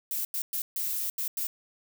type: noise bursts at uneven times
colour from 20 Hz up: violet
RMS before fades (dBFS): -31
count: 6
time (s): 0.11-0.25 / 0.34-0.42 / 0.53-0.62 / 0.76-1.1 / 1.18-1.28 / 1.37-1.47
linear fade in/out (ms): 2
effects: none